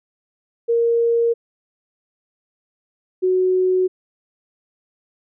sine tone pair in turn, 466.2 / 370 Hz, A#4 / F#4, 0 / 0 cents, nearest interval major third, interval 400 cents, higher first, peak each -14 dBFS, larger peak neither, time 0.68-1.34 / 3.22-3.88 s, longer neither, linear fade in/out 20 ms, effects none

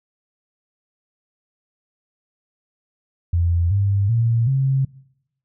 sine tone with pitch steps, 85.7 / 99.59 / 115.72 / 134.48 Hz, F2 / G2 / A#2 / C3, -32 / +28 / -12 / +48 cents, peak -15 dBFS, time 3.33-4.85 s, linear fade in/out 5 ms, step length 380 ms, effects noise-tail reverb RT60 0.8 s tail -22 dB re dry

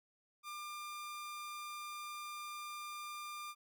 sawtooth tone, 1197 Hz, D6, 33 cents sharp, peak -40 dBFS, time 0.43-3.55 s, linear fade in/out 50 ms, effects none

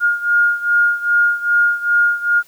sine beating tone pair, 1420 / 1422.5 Hz, F6 / F6, +28 / +31 cents, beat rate 2.5 Hz, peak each -14 / -17 dBFS, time 0-2.43 s, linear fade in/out 50 ms, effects white hiss -50 dBFS RMS until 2.47 s

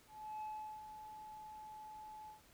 sine tone with ADSR envelope, 859 Hz, A5, 42 cents flat, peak -39 dBFS, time 0.07-2.41 s, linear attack 350 ms, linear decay 390 ms, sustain -10 dB, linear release 130 ms, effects tanh soft clip ceiling -41 dBFS + pink hiss -66 dBFS RMS until 2.53 s

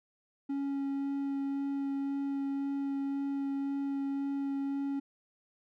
triangle tone with vibrato, 277.2 Hz, C#4, in tune, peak -29 dBFS, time 0.49-5 s, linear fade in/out 10 ms, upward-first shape sine, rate 1.9 Hz, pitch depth 8 cents each way, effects none

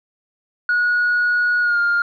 sine tone with pitch glide, 1454 to 1406.9 Hz, F#6 to F6, -31 to +12 cents, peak -13 dBFS, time 0.69-2.02 s, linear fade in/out 2 ms, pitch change -57 cents, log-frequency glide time 1.61-1.79 s, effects tanh soft clip ceiling -12 dBFS

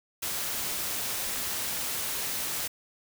white noise, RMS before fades -32 dBFS, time 0.22-2.68 s, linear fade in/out 10 ms, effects none

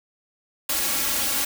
white noise with comb filter, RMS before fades -24 dBFS, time 0.69-1.45 s, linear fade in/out 5 ms, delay 3.6 ms, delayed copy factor +0.95, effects none

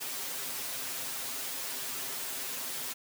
white noise with comb filter, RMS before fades -37 dBFS, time 0-2.94 s, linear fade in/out 20 ms, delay 7.5 ms, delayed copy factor +0.95, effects high-pass 150 Hz 12 dB/octave

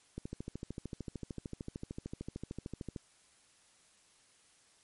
click train, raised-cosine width 3 ms, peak -27 dBFS, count 38, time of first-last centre 0.18-2.962 s, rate 13.3 Hz, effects white hiss -66 dBFS RMS until 4.83 s + MP3 48 kbps

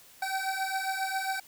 25% pulse beating tone pair, 765 / 772.4 Hz, G5 / G5, -42 / -26 cents, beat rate 7.4 Hz, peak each -29 dBFS, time 0.22-1.4 s, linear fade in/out 5 ms, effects white hiss -55 dBFS RMS until 1.47 s

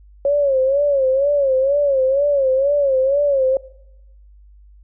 sine tone with vibrato, 550 Hz, C#5, 14 cents flat, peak -13 dBFS, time 0.25-3.57 s, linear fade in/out 2 ms, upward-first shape sine, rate 2.1 Hz, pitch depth 99 cents each way, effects noise-tail reverb RT60 1.0 s tail -24 dB re dry + added 50 Hz sine -43 dBFS peak until 4.83 s

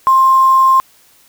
sine tone with quantisation, 1056 Hz, C6, 16 cents sharp, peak -6 dBFS, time 0.07-0.8 s, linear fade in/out 0 ms, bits 5, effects white hiss -49 dBFS RMS until 1.28 s

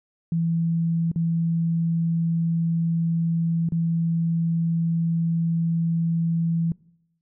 sine tone with dropouts, 166.2 Hz, E3, 15 cents sharp, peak -20 dBFS, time 0.32-6.72 s, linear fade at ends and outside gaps 2 ms, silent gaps 1.116-1.159 / 3.689-3.721 s, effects noise-tail reverb RT60 0.8 s tail -23 dB re dry

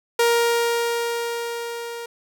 sawtooth tone with level ramp, 469.2 Hz, A#4, 11 cents sharp, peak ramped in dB -11 to -27 dBFS, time 0.19-2.06 s, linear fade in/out 5 ms, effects none

